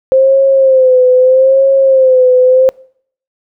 sine tone with vibrato, 523.3 Hz, C5, in tune, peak -4 dBFS, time 0.12-2.69 s, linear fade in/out 0 ms, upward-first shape sine, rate 0.79 Hz, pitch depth 61 cents each way, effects noise-tail reverb RT60 0.6 s tail -25 dB re dry

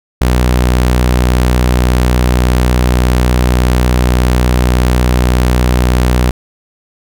sawtooth tone, 61.74 Hz, B1, in tune, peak -4 dBFS, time 0.21-6.31 s, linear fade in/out 5 ms, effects none

